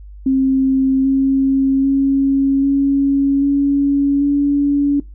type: tone with pitch steps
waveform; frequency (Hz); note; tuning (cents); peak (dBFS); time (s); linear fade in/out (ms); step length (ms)
sine; 265.9 / 269.6 / 273.4 / 277.2 / 281.1 / 285; C4 / C#4 / C#4 / C#4 / C#4 / C#4; +28 / -48 / -24 / 0 / +24 / +48; -11; 0.26-5; 5; 790
effects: noise-tail reverb RT60 0.2 s tail -20 dB re dry + added 50 Hz sine -33 dBFS peak until 5.14 s